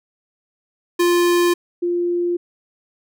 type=tone pair in turn; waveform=square / sine; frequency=349.2 / 349.2 Hz; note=F4 / F4; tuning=0 / 0 cents; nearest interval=unison; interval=0 cents; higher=neither; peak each=-14 / -17 dBFS; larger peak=first; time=0.99-1.54 / 1.82-2.37 s; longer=neither; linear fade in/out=10 ms; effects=none